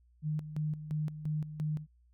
sine tone with tremolo, 152.8 Hz, D#3, 31 cents flat, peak -30 dBFS, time 0.22-1.87 s, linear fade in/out 50 ms, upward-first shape square, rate 2.9 Hz, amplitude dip 70%, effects added 60 Hz sine -62 dBFS peak until 2.13 s

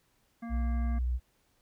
harmonic tone, 232.2 Hz, A#3, 7 cents flat, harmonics 1 / 3 / 5 / 7 / 9, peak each -37 / -47 / -51 / -54 / -56 dBFS, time 0.42-0.99 s, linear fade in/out 10 ms
sine tone with vibrato, 61.4 Hz, B1, 9 cents flat, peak -27 dBFS, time 0.49-1.2 s, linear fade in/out 50 ms, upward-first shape sine, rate 12 Hz, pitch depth 20 cents each way
effects pink hiss -71 dBFS RMS until 1.61 s

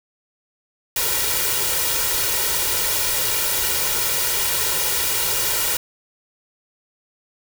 white noise with comb filter, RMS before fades -21 dBFS, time 0.96-5.77 s, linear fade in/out 2 ms, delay 2.1 ms, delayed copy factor +0.75, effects none

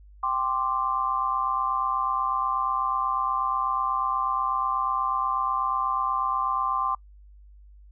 sine chord, G suspended fourth, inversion none, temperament equal, 784 / 1046.5 / 1174.7 Hz, G5 / C6 / D6, 0 / 0 / 0 cents, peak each -32 / -26 / -27 dBFS, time 0.23-6.95 s, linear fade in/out 5 ms, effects noise-tail reverb RT60 0.1 s tail -25 dB re dry + added 50 Hz sine -47 dBFS peak until 7.91 s

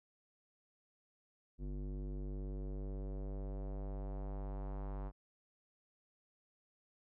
square tone with low-pass filter sweep, 49 Hz, G1, in tune, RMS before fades -42 dBFS, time 1.58-5.12 s, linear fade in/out 50 ms, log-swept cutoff 300 to 1000 Hz, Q 1.6, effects none

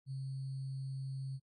sine tone with sample-and-hold, 134.2 Hz, C3, 44 cents sharp, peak -38 dBFS, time 0.06-1.4 s, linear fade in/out 50 ms, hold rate 4410 Hz, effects AAC 32 kbps

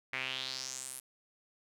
sawtooth tone with band-pass filter sweep, 130.81 Hz, C3, in tune, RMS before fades -40 dBFS, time 0.13-1 s, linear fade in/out 5 ms, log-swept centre 2100 to 11000 Hz, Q 4, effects none

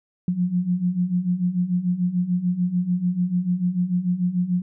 sine beating tone pair, 174.61 / 181.41 Hz, F3 / F#3, 0 / -34 cents, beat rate 6.8 Hz, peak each -25 / -21 dBFS, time 0.28-4.62 s, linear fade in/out 2 ms, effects none

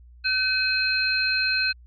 sine tone cluster, 1520 / 2544 / 4165 Hz, F#6 / D#7 / C8, +46 / +38 / -9 cents, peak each -25 dBFS, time 0.24-1.73 s, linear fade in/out 20 ms, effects added 60 Hz sine -46 dBFS peak until 1.86 s

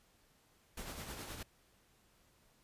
pink noise with tremolo, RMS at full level -44 dBFS, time 0.77-1.43 s, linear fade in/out 5 ms, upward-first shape triangle, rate 9.6 Hz, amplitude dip 50%, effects pink hiss -70 dBFS RMS until 2.63 s + resampled to 32000 Hz

